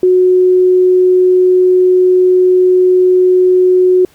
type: tone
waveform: sine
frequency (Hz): 366.6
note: F#4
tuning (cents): -16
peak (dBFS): -5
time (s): 0.03-4.05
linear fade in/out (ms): 2
effects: pink hiss -48 dBFS RMS until 4.14 s